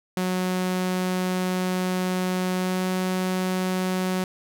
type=tone with pitch glide; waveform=sawtooth; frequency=183.7 to 185.08 Hz; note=F#3 to F#3; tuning=-12 to +1 cents; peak=-19 dBFS; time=0.17-4.24 s; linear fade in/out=2 ms; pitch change=+13 cents; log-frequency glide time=2.54-2.86 s; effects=none